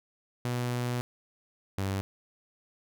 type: tone pair in turn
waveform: sawtooth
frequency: 122.4 / 97.15 Hz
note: B2 / G2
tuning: -15 / -15 cents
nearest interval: major third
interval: 400 cents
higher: first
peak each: -25 dBFS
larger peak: neither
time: 0.45-1.01 / 1.78-2.01 s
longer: first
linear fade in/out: 0 ms
effects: none